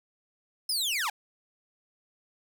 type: linear sweep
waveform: sawtooth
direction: down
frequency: 5274 to 735 Hz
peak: -24 dBFS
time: 0.69-1.1 s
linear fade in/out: 5 ms
effects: none